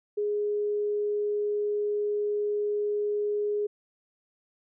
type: tone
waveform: sine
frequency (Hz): 415.3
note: G#4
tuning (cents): 0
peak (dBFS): -25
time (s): 0.17-3.67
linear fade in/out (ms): 10
effects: none